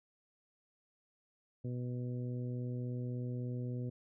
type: harmonic tone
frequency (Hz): 123.47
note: B2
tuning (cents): 0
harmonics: 1 / 2 / 3 / 4 / 5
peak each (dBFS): -37 / -43 / -49 / -50 / -60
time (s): 1.64-3.9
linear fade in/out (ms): 10
effects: none